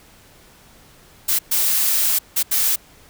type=noise bursts at uneven times; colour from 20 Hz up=blue; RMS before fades=-18 dBFS; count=4; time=1.28-1.39 / 1.51-2.19 / 2.36-2.43 / 2.51-2.76 s; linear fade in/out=10 ms; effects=pink hiss -49 dBFS RMS until 3.09 s